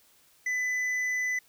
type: tone with hard clipping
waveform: sine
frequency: 2000 Hz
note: B6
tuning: 21 cents sharp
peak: -28 dBFS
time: 0.46-1.39 s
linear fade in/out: 5 ms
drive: 5 dB
effects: white hiss -62 dBFS RMS until 1.48 s